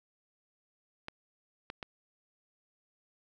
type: clicks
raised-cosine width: 0.3 ms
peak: -23 dBFS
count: 3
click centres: 1.084 / 1.701 / 1.828 s
effects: none